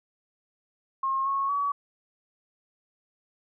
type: tone with pitch steps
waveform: sine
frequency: 1074 / 1097 / 1135 Hz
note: C6 / C#6 / C#6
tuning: +45 / -18 / +41 cents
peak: -24 dBFS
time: 1.03-1.72 s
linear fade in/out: 5 ms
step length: 230 ms
effects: none